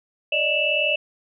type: tone cluster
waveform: sine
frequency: 578 / 618 / 2656 / 2909 Hz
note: D5 / D#5 / E7 / F#7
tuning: -28 / -12 / +12 / -30 cents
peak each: -27 / -26 / -21 / -26 dBFS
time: 0.32-0.96 s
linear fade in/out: 5 ms
effects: none